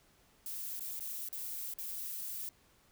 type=noise with dropouts; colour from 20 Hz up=violet; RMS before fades=-41 dBFS; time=0.46-2.49 s; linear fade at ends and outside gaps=1 ms; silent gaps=0.795-0.806 / 0.994-1.006 / 1.287-1.328 / 1.738-1.786 s; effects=pink hiss -67 dBFS RMS until 2.91 s